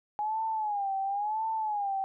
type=tone with vibrato; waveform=sine; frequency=830.6 Hz; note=G#5; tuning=in tune; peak=-28 dBFS; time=0.19-2.04 s; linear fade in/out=0 ms; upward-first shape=sine; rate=0.96 Hz; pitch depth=120 cents each way; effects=none